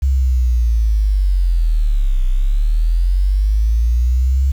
sine linear two-way sweep, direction down then up, 68.1 to 30.87 to 68.1 Hz, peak -11 dBFS, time 0.02-4.52 s, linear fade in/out 10 ms, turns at 2.25 s, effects 7-bit

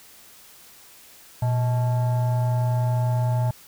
sine tone with frequency modulation, 120 Hz, B2, 49 cents flat, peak -18 dBFS, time 1.42-3.51 s, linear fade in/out 5 ms, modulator 751 Hz, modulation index 0.43, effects tanh soft clip ceiling -15 dBFS + white hiss -49 dBFS RMS until 3.67 s

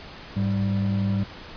triangle tone pair together, 103.83 / 195.1 Hz, G#2 / G3, 0 / -8 cents, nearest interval major seventh, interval 1092 cents, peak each -22 dBFS, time 0.36-1.24 s, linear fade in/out 10 ms, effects pink hiss -41 dBFS RMS until 1.56 s + resampled to 11025 Hz

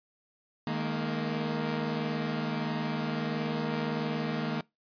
sawtooth chord, D# suspended fourth, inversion none, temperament equal with one note detuned, 155.56 / 211.6 / 233.1 Hz, D#3 / G#3 / A#3, 0 / +33 / 0 cents, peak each -30 / -32 / -29 dBFS, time 0.67-4.61 s, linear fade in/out 2 ms, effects noise-tail reverb RT60 0.2 s tail -23 dB re dry + resampled to 11025 Hz

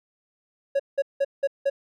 triangle tone bursts, 554.4 Hz, C#5, in tune, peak -17 dBFS, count 5, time 0.75-1.7 s, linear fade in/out 10 ms, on 46 ms, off 180 ms, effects none

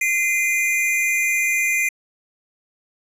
square tone pair together, 2065 / 2421 Hz, C7 / D#7, -23 / -48 cents, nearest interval minor third, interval 275 cents, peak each -21 dBFS, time 0.01-1.89 s, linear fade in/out 5 ms, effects low-pass 12000 Hz 12 dB/octave

